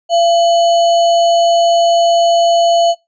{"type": "tone with sample-and-hold", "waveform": "sine", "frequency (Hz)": 681, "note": "F5", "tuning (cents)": -44, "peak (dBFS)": -8, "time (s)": [0.09, 2.95], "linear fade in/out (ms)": 50, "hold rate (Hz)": 3675, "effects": ["noise-tail reverb RT60 0.2 s tail -20 dB re dry", "resampled to 16000 Hz"]}